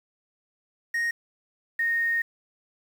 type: tone pair in turn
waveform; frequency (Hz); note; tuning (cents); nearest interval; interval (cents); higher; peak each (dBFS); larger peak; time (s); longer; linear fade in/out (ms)
triangle / sine; 1864.7 / 1851.8; A#6 / A#6; 0 / -12; unison; 12; first; -22 / -22; neither; 0.94-1.11 / 1.79-2.22; second; 5
effects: 8-bit